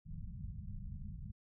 pink low-pass noise, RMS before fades -45 dBFS, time 0.05-1.32 s, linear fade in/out 20 ms, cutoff 210 Hz, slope 96 dB/octave, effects none

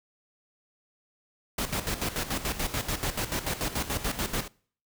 pink noise with tremolo, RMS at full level -29 dBFS, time 1.58-4.48 s, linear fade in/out 5 ms, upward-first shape square, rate 6.9 Hz, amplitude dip 70%, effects noise-tail reverb RT60 0.5 s tail -24 dB re dry

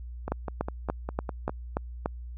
two click trains, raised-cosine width 1 ms, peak -18 / -13 dBFS, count 7 / 7, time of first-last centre 0.28-1.495 / 0.32-2.059 s, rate 4.94 / 3.45 Hz, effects added 60 Hz sine -37 dBFS peak until 2.37 s

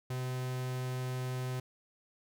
45% pulse tone, 127.7 Hz, C3, 42 cents flat, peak -34 dBFS, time 0.1-1.6 s, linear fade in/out 5 ms, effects none

